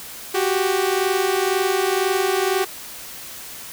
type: tone pair together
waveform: sawtooth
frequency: 370 / 392 Hz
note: F#4 / G4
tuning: 0 / 0 cents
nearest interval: minor second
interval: 100 cents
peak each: -17 dBFS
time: 0.34-2.65 s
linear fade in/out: 10 ms
effects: white hiss -36 dBFS RMS until 3.72 s